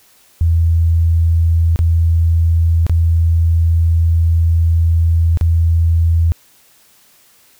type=tone with dropouts; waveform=sine; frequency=82.9 Hz; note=E2; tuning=10 cents sharp; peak=-9 dBFS; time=0.41-6.32 s; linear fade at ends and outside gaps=0 ms; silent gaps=1.76-1.79 / 2.866-2.896 / 5.373-5.411 s; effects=white hiss -50 dBFS RMS until 7.59 s